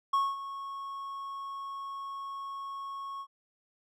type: tone with ADSR envelope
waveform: triangle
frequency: 1100 Hz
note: C#6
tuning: 14 cents flat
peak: -21 dBFS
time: 0.13-3.27 s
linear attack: 8 ms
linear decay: 220 ms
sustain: -14 dB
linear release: 63 ms
effects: none